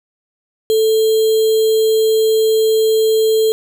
sine tone with sample-and-hold, 440 Hz, A4, in tune, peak -10 dBFS, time 0.7-3.52 s, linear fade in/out 0 ms, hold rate 3675 Hz, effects none

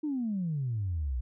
sine exponential sweep, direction down, 314.6 to 58.1 Hz, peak -28 dBFS, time 0.03-1.21 s, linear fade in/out 10 ms, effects tanh soft clip ceiling -24 dBFS

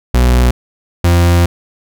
40% pulse tone pair in turn, 61.4 / 86.6 Hz, B1 / F2, -9 / -14 cents, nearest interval tritone, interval 595 cents, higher second, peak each -6 dBFS, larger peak neither, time 0.14-0.51 / 1.04-1.46 s, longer second, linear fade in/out 5 ms, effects none

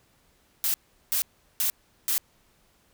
blue noise bursts, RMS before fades -25 dBFS, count 4, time 0.64-2.18 s, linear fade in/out 0 ms, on 100 ms, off 380 ms, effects pink hiss -64 dBFS RMS until 2.93 s

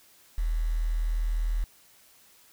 sine tone with quantisation, 40.06 Hz, E1, 49 cents flat, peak -24 dBFS, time 0.38-1.64 s, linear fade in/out 0 ms, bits 8, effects white hiss -58 dBFS RMS until 2.52 s

